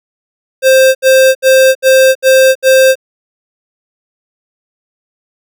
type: tone bursts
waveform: square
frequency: 526 Hz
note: C5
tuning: 9 cents sharp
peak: -4 dBFS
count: 6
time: 0.62-2.955 s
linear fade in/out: 50 ms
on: 330 ms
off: 71 ms
effects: none